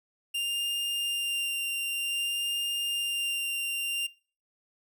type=tone with vibrato; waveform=45% pulse; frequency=2794 Hz; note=F7; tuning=in tune; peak=-28 dBFS; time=0.34-4.07 s; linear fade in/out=10 ms; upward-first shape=sine; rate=0.53 Hz; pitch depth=9 cents each way; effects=noise-tail reverb RT60 0.4 s tail -22 dB re dry